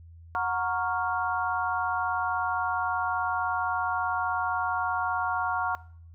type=chord; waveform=sine; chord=Gb major seventh; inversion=none; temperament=equal with one note detuned; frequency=732.3 / 932.3 / 1108.7 / 1396.9 Hz; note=Gb5 / Bb5 / Db6 / F6; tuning=-18 / 0 / 0 / 0 cents; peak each=-31 dBFS; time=0.35-5.75 s; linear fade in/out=0 ms; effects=noise-tail reverb RT60 0.6 s tail -21 dB re dry + added 83 Hz sine -46 dBFS peak until 6.14 s